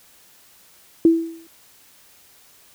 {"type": "tone with exponential decay", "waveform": "sine", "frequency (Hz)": 329.6, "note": "E4", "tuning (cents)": 0, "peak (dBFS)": -7, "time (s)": [1.05, 1.47], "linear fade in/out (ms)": 2, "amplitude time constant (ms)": 90, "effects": ["white hiss -52 dBFS RMS until 2.74 s"]}